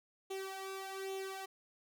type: tone with flanger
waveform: sawtooth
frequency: 385.3 Hz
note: G4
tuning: 30 cents flat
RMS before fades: -43 dBFS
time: 0.3-1.46 s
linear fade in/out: 10 ms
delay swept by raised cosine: 0.3 to 1.8 ms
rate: 1.2 Hz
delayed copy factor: +0.7
effects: none